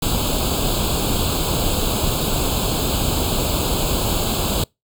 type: noise with comb filter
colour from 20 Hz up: pink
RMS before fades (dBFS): -20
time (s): 0.02-4.64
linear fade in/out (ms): 5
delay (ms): 0.26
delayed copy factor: +1
effects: noise-tail reverb RT60 0.2 s tail -26 dB re dry